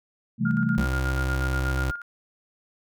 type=chord; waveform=sine; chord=A minor seventh; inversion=first; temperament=equal; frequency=130.81 / 164.81 / 196 / 220 Hz; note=C3 / E3 / G3 / A3; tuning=0 / 0 / 0 / 0 cents; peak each=-27 / -27 / -28 / -24 dBFS; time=0.38-0.86 s; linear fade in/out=50 ms
type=tone with tremolo; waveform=sine; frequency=1414 Hz; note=F6; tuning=21 cents sharp; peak=-28 dBFS; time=0.45-2.02 s; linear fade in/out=5 ms; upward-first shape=square; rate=8.3 Hz; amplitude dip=60%
type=tone; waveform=30% pulse; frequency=65.41 Hz; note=C2; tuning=in tune; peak=-21 dBFS; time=0.78-1.91 s; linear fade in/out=0 ms
effects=none